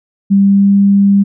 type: tone with pitch glide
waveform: sine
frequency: 197.6 to 199.2 Hz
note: G3 to G3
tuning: +14 to +28 cents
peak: -5 dBFS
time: 0.3-1.24 s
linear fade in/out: 20 ms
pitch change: +14 cents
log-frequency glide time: 0.4-0.74 s
effects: none